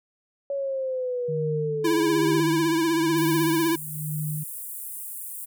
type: exponential sweep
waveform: sine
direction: down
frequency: 562 to 389.4 Hz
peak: -25 dBFS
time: 0.5-2.4 s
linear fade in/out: 2 ms
type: tone with tremolo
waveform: sine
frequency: 152.7 Hz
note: D#3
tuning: 32 cents flat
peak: -26 dBFS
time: 1.28-4.44 s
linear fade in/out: 10 ms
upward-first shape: sine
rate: 1.1 Hz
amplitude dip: 80%
type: tone with vibrato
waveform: square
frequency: 329.6 Hz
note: E4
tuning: in tune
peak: -21 dBFS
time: 1.84-3.76 s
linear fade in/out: 10 ms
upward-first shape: triangle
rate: 16 Hz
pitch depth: 71 cents each way
type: high-pass noise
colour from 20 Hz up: pink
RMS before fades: -36 dBFS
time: 3.16-5.46 s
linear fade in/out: 20 ms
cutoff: 8800 Hz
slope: 48 dB/octave
effects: none